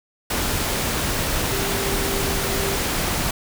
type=tone in noise; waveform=sine; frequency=393.6 Hz; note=G4; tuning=7 cents sharp; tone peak=-28 dBFS; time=1.51-2.76 s; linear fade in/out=5 ms; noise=pink; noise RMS=-23 dBFS; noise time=0.3-3.31 s; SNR=-8 dB; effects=none